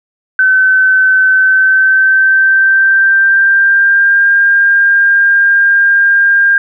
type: tone with pitch glide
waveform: sine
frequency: 1526 to 1603.7 Hz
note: G6 to G6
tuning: -47 to +39 cents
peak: -5 dBFS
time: 0.39-6.58 s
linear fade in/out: 2 ms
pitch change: +86 cents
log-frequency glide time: 1.28-4.29 s
effects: none